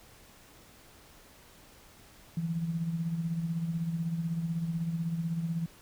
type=tone with tremolo; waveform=sine; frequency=166.1 Hz; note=E3; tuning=13 cents sharp; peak=-27 dBFS; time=2.37-5.66 s; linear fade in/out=2 ms; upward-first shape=sine; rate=16 Hz; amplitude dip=55%; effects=pink hiss -56 dBFS RMS until 5.81 s